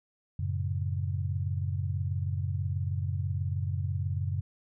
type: chord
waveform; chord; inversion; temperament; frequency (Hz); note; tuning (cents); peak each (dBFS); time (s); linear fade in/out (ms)
sine; F# minor; none; just; 92.5 / 111 / 138.75; F#2 / A2 / C#3; 0 / +16 / +2; -30 / -36 / -34; 0.39-4.41; 5
effects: none